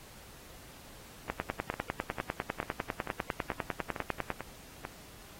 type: two click trains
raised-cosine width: 0.5 ms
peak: -16 / -22 dBFS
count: 31 / 8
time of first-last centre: 1.3-4.303 / 1.74-4.851 s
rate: 9.99 / 2.25 Hz
effects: pink hiss -53 dBFS RMS until 5.39 s + AAC 48 kbps